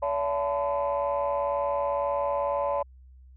sine tone cluster, 570 / 672 / 871 / 1015 Hz, C#5 / E5 / A5 / B5, +48 / +33 / -18 / +47 cents, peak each -26 / -33 / -31 / -30 dBFS, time 0.02-2.83 s, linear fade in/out 10 ms, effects tanh soft clip ceiling -18 dBFS + added 64 Hz sine -48 dBFS peak until 3.36 s

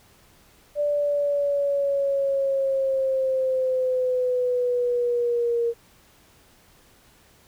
sine linear sweep, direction down, 587.3 to 466.2 Hz, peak -20 dBFS, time 0.75-5.74 s, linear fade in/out 50 ms, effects pink hiss -56 dBFS RMS until 7.47 s

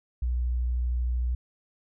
sine tone with vibrato, 61 Hz, B1, 21 cents flat, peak -24 dBFS, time 0.22-1.35 s, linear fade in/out 5 ms, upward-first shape sine, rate 13 Hz, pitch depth 12 cents each way, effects none

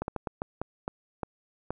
slowing click train, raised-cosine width 1 ms, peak -17 dBFS, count 9, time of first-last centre 0.02-1.706 s, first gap 61 ms, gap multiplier 1.34, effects none

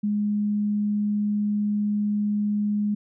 sine tone, 207.7 Hz, G#3, in tune, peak -21 dBFS, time 0.03-2.95 s, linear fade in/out 10 ms, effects none

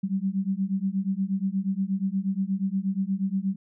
sine beating tone pair, 189.1 / 197.5 Hz, F#3 / G3, +38 / +13 cents, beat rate 8.4 Hz, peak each -27 dBFS, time 0.03-3.56 s, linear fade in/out 10 ms, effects none

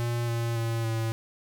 square tone with pitch steps, 118.6 / 116.7 / 114.83 / 112.98 Hz, A#2 / A#2 / A#2 / A2, +30 / +2 / -26 / +46 cents, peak -27 dBFS, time 0-1.12 s, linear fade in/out 0 ms, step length 280 ms, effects none

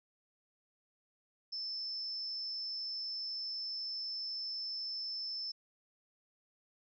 sine tone with amplitude modulation, 5274 Hz, E8, in tune, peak -35 dBFS, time 1.52-5.52 s, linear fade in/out 10 ms, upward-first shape sine, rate 200 Hz, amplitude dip 50%, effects none

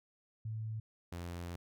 sine / sawtooth tone pair in turn, 110 / 86.66 Hz, A2 / F2, 0 / -13 cents, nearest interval major third, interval 413 cents, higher first, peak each -37 / -37 dBFS, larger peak neither, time 0.45-0.8 / 1.12-1.56 s, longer second, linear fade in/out 5 ms, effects none

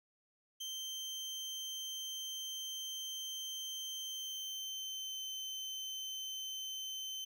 30% pulse tone with pitch glide, 3125 to 3084 Hz, G7 to G7, -6 to -29 cents, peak -38 dBFS, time 0.6-7.25 s, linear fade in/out 10 ms, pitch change -23 cents, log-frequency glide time 4.01-5.2 s, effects none

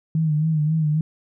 sine tone with vibrato, 155.4 Hz, D#3, 2 cents flat, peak -17 dBFS, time 0.15-1.01 s, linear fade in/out 2 ms, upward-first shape sine, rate 3.7 Hz, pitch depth 62 cents each way, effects none

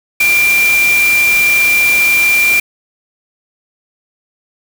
sine tone in noise, 2375 Hz, D7, 19 cents sharp, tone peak -8 dBFS, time 0.2-2.6 s, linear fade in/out 5 ms, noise white, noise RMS -19 dBFS, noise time 0.2-2.6 s, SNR +8 dB, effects none

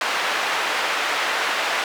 white band-pass noise, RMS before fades -23 dBFS, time 0.01-1.84 s, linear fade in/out 2 ms, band 580 to 2300 Hz, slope 12 dB/octave, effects none

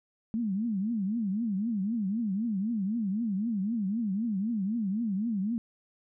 sine tone with vibrato, 211.4 Hz, G#3, 31 cents sharp, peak -27 dBFS, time 0.34-5.58 s, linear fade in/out 0 ms, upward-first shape triangle, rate 3.9 Hz, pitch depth 250 cents each way, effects none

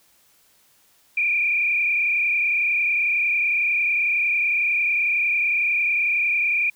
sine tone with frequency modulation, 2400 Hz, D7, 37 cents sharp, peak -18 dBFS, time 1.17-6.7 s, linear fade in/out 5 ms, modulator 31 Hz, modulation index 2.3, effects white hiss -59 dBFS RMS until 6.75 s

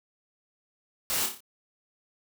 white noise with echo, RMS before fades -29 dBFS, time 1.1-1.26 s, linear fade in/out 0 ms, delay 29 ms, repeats 5, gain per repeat -5 dB, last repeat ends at 1.405 s, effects none

